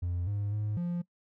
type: tone with pitch steps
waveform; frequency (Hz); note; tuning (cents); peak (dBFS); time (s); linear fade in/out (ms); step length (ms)
triangle; 88.1 / 102.1 / 105.5 / 174.3; F2 / G#2 / G#2 / F3; +16 / -29 / +28 / -3; -27; 0.02-1.02; 10; 250
effects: noise-tail reverb RT60 0.1 s tail -22 dB re dry + tanh soft clip ceiling -23 dBFS